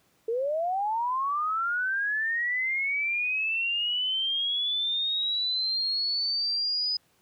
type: linear sweep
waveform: sine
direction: up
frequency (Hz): 440.1 to 5010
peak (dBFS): -25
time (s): 0.28-6.97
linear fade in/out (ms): 5
effects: pink hiss -66 dBFS RMS until 7.21 s + high-pass 100 Hz 12 dB/octave